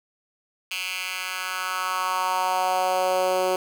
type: tone with high-pass filter sweep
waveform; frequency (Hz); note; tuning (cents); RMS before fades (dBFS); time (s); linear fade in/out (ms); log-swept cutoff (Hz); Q
10% pulse; 185; F#3; 0; -25; 0.71-3.56; 2; 2600 to 430; 2.7
effects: none